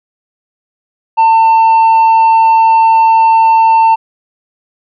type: tone with tanh clipping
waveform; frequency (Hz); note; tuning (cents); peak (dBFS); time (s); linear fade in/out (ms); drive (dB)
sine; 898; A5; +35; -5; 1.17-3.96; 20; 3
effects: none